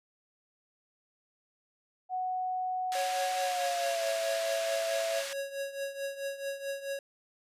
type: tone with pitch glide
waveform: sine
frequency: 740 to 663.1 Hz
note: F#5 to E5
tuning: 0 to +10 cents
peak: -30 dBFS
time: 2.09-5.23 s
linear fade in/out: 50 ms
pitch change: -190 cents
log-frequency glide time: 3.41-4.05 s
type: band-pass noise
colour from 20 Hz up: pink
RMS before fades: -40 dBFS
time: 2.92-5.33 s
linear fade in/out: 0 ms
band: 1600 to 8400 Hz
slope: 12 dB/octave
type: tone with tremolo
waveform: square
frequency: 553 Hz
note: C#5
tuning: 4 cents flat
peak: -32 dBFS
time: 2.95-6.99 s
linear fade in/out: 2 ms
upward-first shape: triangle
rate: 4.6 Hz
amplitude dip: 80%
effects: resampled to 32000 Hz